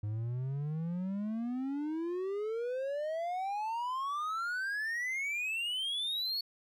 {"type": "exponential sweep", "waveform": "triangle", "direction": "up", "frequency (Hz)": [102.6, 4435], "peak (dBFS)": -31, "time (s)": [0.03, 6.41], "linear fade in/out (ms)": 5, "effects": []}